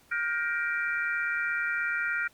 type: chord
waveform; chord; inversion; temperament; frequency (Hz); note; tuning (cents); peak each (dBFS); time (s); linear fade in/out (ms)
sine; G minor seventh; third; just; 1411.2 / 1568 / 1881.6 / 2352; F6 / G6 / Bb6 / D7; +18 / 0 / +16 / +2; -29 / -35 / -34 / -35; 0.11-2.28; 10
effects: pink hiss -61 dBFS RMS until 2.33 s + Opus 48 kbps